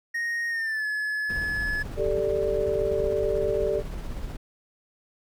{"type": "tone with pitch glide", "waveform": "triangle", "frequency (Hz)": [1864.7, 1709.9], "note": ["A#6", "A6"], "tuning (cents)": [0, -50], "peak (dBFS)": -24, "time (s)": [0.14, 1.83], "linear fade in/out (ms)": 10, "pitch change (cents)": -150, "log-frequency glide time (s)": [0.49, 0.86]}
{"type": "noise with tremolo", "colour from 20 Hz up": "brown", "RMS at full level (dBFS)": -33, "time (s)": [1.29, 4.37], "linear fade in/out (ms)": 10, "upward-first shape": "square", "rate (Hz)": 16, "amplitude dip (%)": 25}
{"type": "chord", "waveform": "sine", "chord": "G suspended second", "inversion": "none", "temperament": "just", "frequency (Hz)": [392, 441, 588], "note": ["G4", "A4", "D5"], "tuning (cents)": [0, 4, 2], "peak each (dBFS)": -27, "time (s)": [1.96, 3.83], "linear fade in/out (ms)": 50}
{"effects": []}